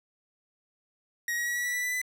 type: tone with pitch steps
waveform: 45% pulse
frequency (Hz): 1890 / 1905.3 / 1920.8 / 1936.4 / 1952.1 / 1968 / 1984 / 2000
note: A#6 / A#6 / B6 / B6 / B6 / B6 / B6 / B6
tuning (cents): +23 / +37 / -49 / -35 / -21 / -7 / +7 / +21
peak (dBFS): -28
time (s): 1.28-2.016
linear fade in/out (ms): 2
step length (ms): 92
effects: none